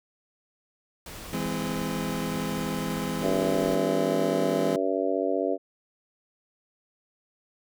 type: noise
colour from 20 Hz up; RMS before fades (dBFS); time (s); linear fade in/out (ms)
pink; -41; 1.06-3.75; 2
type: chord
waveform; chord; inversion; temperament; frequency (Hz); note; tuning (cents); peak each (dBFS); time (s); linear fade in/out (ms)
30% pulse; E augmented; none; just; 164.81 / 206 / 257.5; E3 / G#3 / B#3; 0 / -14 / -28; -30; 1.33-4.76; 2
type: harmonic tone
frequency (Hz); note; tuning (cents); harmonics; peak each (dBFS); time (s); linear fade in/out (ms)
95.5; G2; -45; 3 / 4 / 5 / 6 / 7; -30 / -30 / -30 / -30 / -30; 3.21-5.58; 50
effects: none